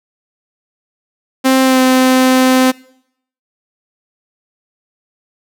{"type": "tone with pitch glide", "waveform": "sawtooth", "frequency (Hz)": [262.8, 258.1], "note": ["C4", "C4"], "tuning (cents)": [8, -23], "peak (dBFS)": -4, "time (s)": [1.44, 2.72], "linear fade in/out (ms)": 20, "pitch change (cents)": -31, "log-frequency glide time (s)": [1.63, 1.8], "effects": ["noise-tail reverb RT60 0.7 s tail -22 dB re dry"]}